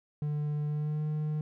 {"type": "tone with pitch glide", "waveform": "triangle", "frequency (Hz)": [148.7, 152.35], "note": ["D3", "D#3"], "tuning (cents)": [22, -36], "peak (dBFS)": -27, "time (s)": [0.22, 1.41], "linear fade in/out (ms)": 2, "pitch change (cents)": 42, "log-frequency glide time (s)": [0.67, 1.03], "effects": []}